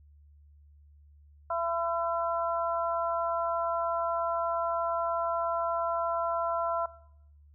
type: harmonic tone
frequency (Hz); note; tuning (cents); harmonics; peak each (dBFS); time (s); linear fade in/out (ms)
336.8; E4; +37; 2 / 3 / 4; -31 / -33 / -34; 1.5-6.86; 5
effects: noise-tail reverb RT60 0.8 s tail -19 dB re dry + added 73 Hz sine -54 dBFS peak until 7.54 s